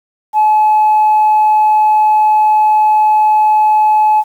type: tone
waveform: sine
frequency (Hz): 856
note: A5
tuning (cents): -48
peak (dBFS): -5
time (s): 0.33-4.24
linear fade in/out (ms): 50
effects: tanh soft clip ceiling -4 dBFS + 7-bit